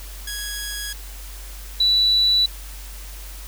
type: tone pair in turn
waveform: 10% pulse / sine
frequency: 1661.2 / 3951 Hz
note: G#6 / B7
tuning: 0 / 0 cents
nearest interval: octave + minor third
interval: 1500 cents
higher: second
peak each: -19 / -14 dBFS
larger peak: second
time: 0.27-0.93 / 1.8-2.46 s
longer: neither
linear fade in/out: 5 ms
effects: added 48 Hz sine -34 dBFS peak until 3.47 s + white hiss -41 dBFS RMS until 3.47 s